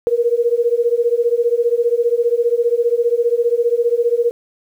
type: beating tone pair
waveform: sine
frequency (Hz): 466.2 / 481.2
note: A#4 / B4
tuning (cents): 0 / -45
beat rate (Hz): 15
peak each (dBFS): -16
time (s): 0.07-4.31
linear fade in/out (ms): 0
effects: 8-bit